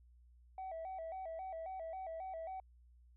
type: tone with vibrato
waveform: sine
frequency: 703 Hz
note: F5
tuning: 11 cents sharp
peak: -40 dBFS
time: 0.58-2.6 s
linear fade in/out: 2 ms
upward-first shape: square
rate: 3.7 Hz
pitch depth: 130 cents each way
effects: tanh soft clip ceiling -40 dBFS + added 60 Hz sine -61 dBFS peak until 3.16 s